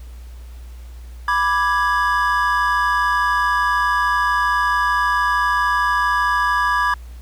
triangle chord, G# diminished, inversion first, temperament equal, 987.8 / 1174.7 / 1661.2 Hz, B5 / D6 / G#6, 0 / 0 / 0 cents, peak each -18 dBFS, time 1.28-6.94 s, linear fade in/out 2 ms, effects added 60 Hz sine -33 dBFS peak until 7.21 s + pink hiss -51 dBFS RMS until 7.21 s

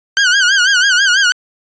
sawtooth tone with vibrato, 1531 Hz, G6, 41 cents flat, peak -5 dBFS, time 0.17-1.32 s, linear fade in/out 0 ms, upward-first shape sine, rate 6.1 Hz, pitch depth 120 cents each way, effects resampled to 16000 Hz

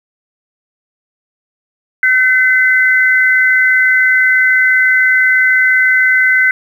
sine tone pair together, 1529 / 2037 Hz, G6 / C7, -44 / -47 cents, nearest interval perfect fourth, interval 497 cents, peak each -10 dBFS, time 2.03-6.51 s, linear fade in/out 2 ms, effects 7-bit

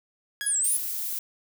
sawtooth tone with exponential decay, 1661.2 Hz, G#6, in tune, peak -24 dBFS, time 0.41-0.7 s, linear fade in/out 0 ms, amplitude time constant 62 ms
sine exponential two-way sweep, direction down then up, 10548 to 7459 to 10548 Hz, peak -22 dBFS, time 0.46-0.77 s, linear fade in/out 5 ms, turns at 0.57 s
violet noise, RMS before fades -31 dBFS, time 0.64-1.19 s, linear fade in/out 2 ms
effects none

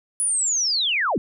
sine linear sweep, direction down, 10050 to 150 Hz, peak -19 dBFS, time 0.2-1.18 s, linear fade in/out 0 ms, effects none

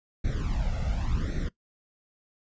brown noise with flanger, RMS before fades -28 dBFS, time 0.24-1.49 s, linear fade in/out 10 ms, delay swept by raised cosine 0.5 to 1.49 ms, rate 0.9 Hz, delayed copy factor +0.9, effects noise-tail reverb RT60 0.1 s tail -18 dB re dry + resampled to 16000 Hz

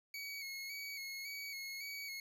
25% pulse tone with vibrato, 2217 Hz, C#7, in tune, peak -39 dBFS, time 0.14-2.2 s, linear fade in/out 2 ms, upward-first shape square, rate 1.8 Hz, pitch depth 36 cents each way, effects none

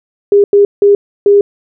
sine tone bursts at uneven times, 405 Hz, G#4, 43 cents flat, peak -3 dBFS, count 4, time 0.32-0.44 / 0.53-0.65 / 0.82-0.95 / 1.26-1.41 s, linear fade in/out 2 ms, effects none

